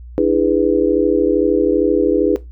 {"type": "chord", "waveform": "sine", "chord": "E dominant seventh", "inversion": "third", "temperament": "just", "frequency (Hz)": [296.7, 329.6, 412, 494.4], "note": ["D4", "E4", "G#4", "B4"], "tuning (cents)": [18, 0, -14, 2], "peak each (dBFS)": -17, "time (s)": [0.18, 2.36], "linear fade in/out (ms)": 0, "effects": ["noise-tail reverb RT60 0.2 s tail -17 dB re dry", "added 60 Hz sine -32 dBFS peak until 2.51 s"]}